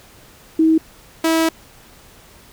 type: tone pair in turn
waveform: sine / sawtooth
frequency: 320 / 324.8 Hz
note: D#4 / E4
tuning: +49 / -26 cents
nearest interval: unison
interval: 25 cents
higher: second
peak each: -10 dBFS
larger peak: neither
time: 0.59-0.78 / 1.24-1.49 s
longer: second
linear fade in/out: 5 ms
effects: pink hiss -46 dBFS RMS until 2.52 s